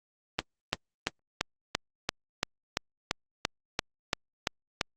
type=click train; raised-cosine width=0.2 ms; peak=-8 dBFS; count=14; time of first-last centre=0.39-4.812 s; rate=2.94 Hz; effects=Opus 24 kbps